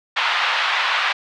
pink band-pass noise, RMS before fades -20 dBFS, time 0.16-1.13 s, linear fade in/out 10 ms, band 910 to 3600 Hz, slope 24 dB/octave, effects none

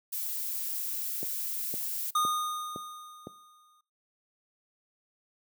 violet noise, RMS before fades -34 dBFS, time 0.12-2.11 s, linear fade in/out 10 ms
click train, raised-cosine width 2 ms, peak -24 dBFS, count 5, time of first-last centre 1.23-3.271 s, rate 1.96 Hz
square tone with exponential decay, 1229 Hz, D#6, 22 cents flat, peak -24 dBFS, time 2.15-3.81 s, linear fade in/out 5 ms, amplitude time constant 360 ms
effects noise-tail reverb RT60 0.4 s tail -21 dB re dry + high-pass 150 Hz 12 dB/octave

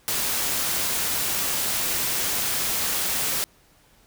white noise, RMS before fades -25 dBFS, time 0.08-3.44 s, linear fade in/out 0 ms, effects pink hiss -58 dBFS RMS until 4.06 s

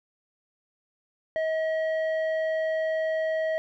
square tone with low-pass filter, 637 Hz, D#5, 41 cents sharp, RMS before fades -27 dBFS, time 1.36-3.58 s, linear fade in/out 0 ms, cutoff 1600 Hz, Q 1.4, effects none

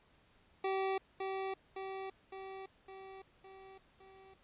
25% pulse tone with echo, 384.4 Hz, G4, 34 cents flat, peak -29 dBFS, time 0.64-0.98 s, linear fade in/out 5 ms, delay 560 ms, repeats 6, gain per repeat -4 dB, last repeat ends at 4.34 s, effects pink hiss -68 dBFS RMS until 4.43 s + resampled to 8000 Hz

